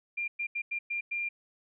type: tone bursts at uneven times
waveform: sine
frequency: 2393 Hz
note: D7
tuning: 32 cents sharp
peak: -30 dBFS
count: 6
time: 0.17-0.28 / 0.39-0.47 / 0.55-0.62 / 0.71-0.79 / 0.9-1.01 / 1.11-1.29 s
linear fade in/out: 10 ms
effects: none